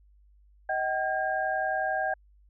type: tone cluster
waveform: sine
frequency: 631 / 762 / 1616 Hz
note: D#5 / G5 / G#6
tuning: +24 / -49 / -48 cents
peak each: -31 / -29 / -31 dBFS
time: 0.69-2.14 s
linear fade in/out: 5 ms
effects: added 50 Hz sine -56 dBFS peak until 2.49 s